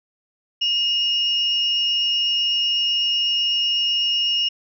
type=tone pair together; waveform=sine; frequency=2858 / 5404 Hz; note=F7 / E8; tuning=+39 / +42 cents; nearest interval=major seventh; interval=1103 cents; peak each=-18 / -27 dBFS; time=0.61-4.49 s; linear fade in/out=10 ms; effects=none